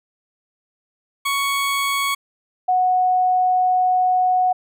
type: tone pair in turn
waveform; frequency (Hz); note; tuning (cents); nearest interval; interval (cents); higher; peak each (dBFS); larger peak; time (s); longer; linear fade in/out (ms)
20% pulse / sine; 1113 / 735.6; C#6 / F#5; +7 / -10; perfect fifth; 717; first; -14; neither; 1.25-2.15 / 2.68-4.53; second; 10
effects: none